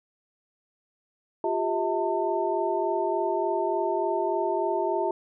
sine tone cluster, 354.3 / 397.7 / 647 / 898 Hz, F4 / G4 / E5 / A5, +25 / +25 / -32 / +35 cents, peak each -29 dBFS, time 1.44-5.11 s, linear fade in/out 2 ms, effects none

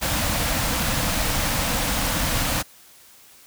pink band-stop noise, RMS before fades -23 dBFS, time 0.01-2.63 s, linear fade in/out 20 ms, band 320 to 470 Hz, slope 96 dB/octave, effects white hiss -50 dBFS RMS until 3.46 s

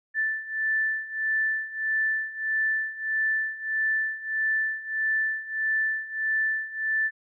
sine beating tone pair, 1760 / 1761.6 Hz, A6 / A6, 0 / +2 cents, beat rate 1.6 Hz, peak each -29 / -26 dBFS, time 0.14-7.11 s, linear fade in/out 50 ms, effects none

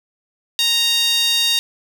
sawtooth tone with high-pass filter, 930 Hz, A#5, 4 cents flat, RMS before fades -17 dBFS, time 0.59-1.59 s, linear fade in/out 0 ms, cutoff 3600 Hz, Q 3.9, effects none

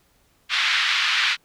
white band-pass noise, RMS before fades -21 dBFS, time 0.49-1.37 s, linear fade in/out 50 ms, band 1300 to 3700 Hz, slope 24 dB/octave, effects pink hiss -62 dBFS RMS until 1.44 s

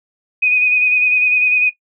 sine tone with vibrato, 2489 Hz, D#7, in tune, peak -10 dBFS, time 0.42-1.7 s, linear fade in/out 10 ms, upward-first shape sine, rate 10 Hz, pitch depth 27 cents each way, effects noise-tail reverb RT60 0.1 s tail -17 dB re dry

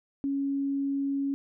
sine tone, 277.2 Hz, C#4, in tune, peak -26 dBFS, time 0.24-1.34 s, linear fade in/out 0 ms, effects none

